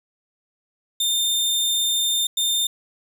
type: tone bursts at uneven times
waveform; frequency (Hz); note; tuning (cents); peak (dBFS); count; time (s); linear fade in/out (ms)
sawtooth; 3614; A7; +46; -16; 2; 1-2.27 / 2.37-2.67; 5
effects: none